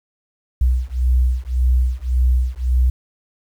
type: beating tone pair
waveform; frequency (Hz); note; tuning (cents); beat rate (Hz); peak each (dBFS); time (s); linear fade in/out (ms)
sine; 61.74 / 63.54; B1 / B1; 0 / +50; 1.8; -17; 0.61-2.9; 5
effects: 8-bit